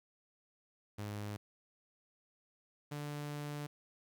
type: tone pair in turn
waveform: sawtooth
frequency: 103.83 / 146.84 Hz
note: G#2 / D3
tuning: 0 / 0 cents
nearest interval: tritone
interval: 600 cents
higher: second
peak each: -36 / -36 dBFS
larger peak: neither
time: 0.98-1.37 / 2.91-3.67 s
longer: second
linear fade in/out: 10 ms
effects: 12-bit